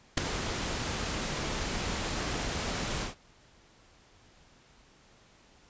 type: noise with ADSR envelope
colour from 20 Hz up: pink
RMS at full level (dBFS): -21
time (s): 0.17-3.15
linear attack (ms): 8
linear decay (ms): 5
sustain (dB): -12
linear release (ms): 130
effects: pink hiss -60 dBFS RMS until 5.69 s + resampled to 16000 Hz